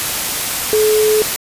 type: tone in noise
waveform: sine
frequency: 429.4 Hz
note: A4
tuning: 42 cents flat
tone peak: -10 dBFS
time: 0.73-1.22 s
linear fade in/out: 0 ms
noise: white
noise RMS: -19 dBFS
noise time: 0-1.36 s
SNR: +6 dB
effects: resampled to 32000 Hz